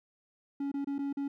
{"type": "tone with dropouts", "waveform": "triangle", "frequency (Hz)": 280, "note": "C#4", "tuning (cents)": 18, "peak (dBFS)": -29, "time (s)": [0.6, 1.28], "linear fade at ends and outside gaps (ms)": 5, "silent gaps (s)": [[0.717, 0.74], [0.846, 0.871], [0.983, 0.989], [1.128, 1.17]], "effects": []}